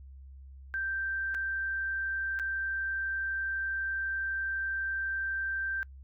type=tone with dropouts; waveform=sine; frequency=1568 Hz; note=G6; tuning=in tune; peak=-30 dBFS; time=0.74-5.83 s; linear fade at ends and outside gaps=0 ms; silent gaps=1.344-1.348 / 2.39-2.397 s; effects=noise-tail reverb RT60 0.1 s tail -26 dB re dry + added 67 Hz sine -46 dBFS peak until 6.03 s